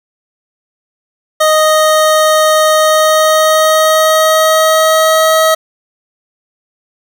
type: tone with pitch glide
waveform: 25% pulse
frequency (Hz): 622.3 to 638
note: D#5 to D#5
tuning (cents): 0 to +43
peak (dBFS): -3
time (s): 1.4-5.55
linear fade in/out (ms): 10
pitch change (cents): +43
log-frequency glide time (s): 2.7-5.37
effects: 7-bit